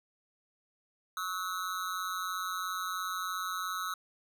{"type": "tone with amplitude modulation", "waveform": "square", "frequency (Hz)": 1291, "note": "E6", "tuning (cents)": -37, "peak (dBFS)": -30, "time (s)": [1.17, 3.94], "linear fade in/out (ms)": 2, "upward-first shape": "sine", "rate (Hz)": 183, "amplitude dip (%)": 95, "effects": []}